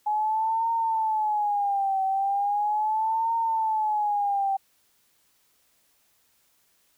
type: tone with vibrato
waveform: sine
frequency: 839 Hz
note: G#5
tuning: 17 cents sharp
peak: -22 dBFS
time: 0.06-4.57 s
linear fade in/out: 10 ms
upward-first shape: triangle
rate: 0.38 Hz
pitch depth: 160 cents each way
effects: white hiss -66 dBFS RMS until 6.97 s